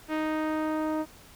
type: tone with low-pass filter sweep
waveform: sawtooth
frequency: 311.1 Hz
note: D#4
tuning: in tune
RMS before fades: -29 dBFS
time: 0.08-1.06 s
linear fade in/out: 50 ms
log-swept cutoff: 2300 to 980 Hz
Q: 1.1
effects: pink hiss -52 dBFS RMS until 1.35 s